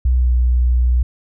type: tone with pitch glide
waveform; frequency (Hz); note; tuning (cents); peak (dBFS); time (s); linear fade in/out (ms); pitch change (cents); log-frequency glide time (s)
sine; 62.7 to 61.3; B1 to B1; +27 to -12; -11; 0.05-1.03; 5; -39; 0.15-0.31
effects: none